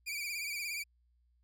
sawtooth tone with vibrato, 2348 Hz, D7, 1 cent flat, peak -33 dBFS, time 0.06-0.84 s, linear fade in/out 20 ms, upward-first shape sine, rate 17 Hz, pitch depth 68 cents each way, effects added 60 Hz sine -68 dBFS peak until 1.43 s

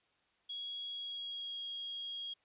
sine tone with pitch glide, 3322 to 3276 Hz, G#7 to G#7, 0 to -24 cents, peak -39 dBFS, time 0.49-2.34 s, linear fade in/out 10 ms, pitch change -24 cents, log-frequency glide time 0.89-1.63 s, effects white hiss -74 dBFS RMS until 2.44 s + resampled to 8000 Hz

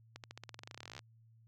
accelerating click train, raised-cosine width 0.2 ms, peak -29 dBFS, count 24, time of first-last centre 0.16-0.992 s, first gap 78 ms, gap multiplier 0.92, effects added 113 Hz sine -61 dBFS peak until 1.47 s

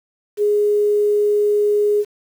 sine tone with quantisation, 415.3 Hz, G#4, in tune, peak -13 dBFS, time 0.37-2.05 s, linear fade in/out 50 ms, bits 7, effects none

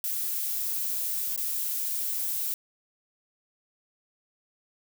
violet noise with dropouts, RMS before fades -30 dBFS, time 0.04-2.54 s, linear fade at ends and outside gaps 1 ms, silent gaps 1.362-1.376 s, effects none

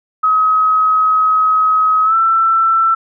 sine tone with pitch glide, 1272 to 1335.2 Hz, D#6 to E6, +38 to +22 cents, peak -9 dBFS, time 0.23-2.95 s, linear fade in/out 10 ms, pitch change +84 cents, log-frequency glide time 2.04-2.15 s, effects none

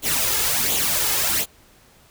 white noise with flanger, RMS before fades -21 dBFS, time 0.02-1.46 s, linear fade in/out 50 ms, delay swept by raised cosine 0.28 to 2.38 ms, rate 1.4 Hz, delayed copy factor +0.6, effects pink hiss -53 dBFS RMS until 2.1 s

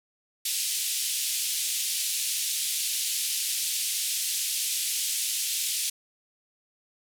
white band-pass noise, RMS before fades -29 dBFS, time 0.45-5.9 s, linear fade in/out 5 ms, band 2700 to 12000 Hz, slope 24 dB/octave, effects none

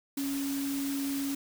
sine tone in noise, 277.3 Hz, C#4, 1 cent sharp, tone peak -30 dBFS, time 0.17-1.35 s, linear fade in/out 5 ms, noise white, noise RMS -40 dBFS, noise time 0.17-1.35 s, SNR +7 dB, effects none

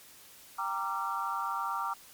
sine chord, G minor seventh, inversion none, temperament equal with one note detuned, 784 / 932.3 / 1174.7 / 1367.4 Hz, G5 / Bb5 / D6 / F6, 0 / 0 / 0 / -37 cents, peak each -39 / -36 / -34 / -37 dBFS, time 0.58-1.94 s, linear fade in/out 10 ms, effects white hiss -54 dBFS RMS until 2.13 s + MP3 96 kbps

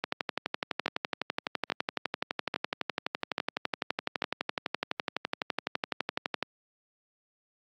two click trains, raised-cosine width 0.3 ms, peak -12 / -12 dBFS, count 5 / 77, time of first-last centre 0.86-4.221 / 0.04-6.427 s, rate 1.19 / 11.9 Hz, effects high-pass 200 Hz 12 dB/octave + AAC 64 kbps

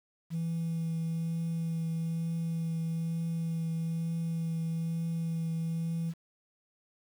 sine tone with vibrato, 164.81 Hz, E3, in tune, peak -28 dBFS, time 0.3-6.14 s, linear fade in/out 50 ms, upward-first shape triangle, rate 1.1 Hz, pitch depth 14 cents each way, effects tanh soft clip ceiling -28 dBFS + 9-bit

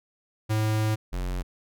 square tone pair in turn, 108.5 / 45.12 Hz, A2 / F#1, -24 / -43 cents, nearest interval octave + minor third, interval 1519 cents, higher first, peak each -23 / -28 dBFS, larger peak first, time 0.49-0.96 / 1.12-1.43 s, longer first, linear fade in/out 20 ms, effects none

